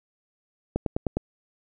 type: click train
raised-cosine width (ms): 2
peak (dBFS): -11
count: 5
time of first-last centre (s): 0.76-1.17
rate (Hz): 9.76
effects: none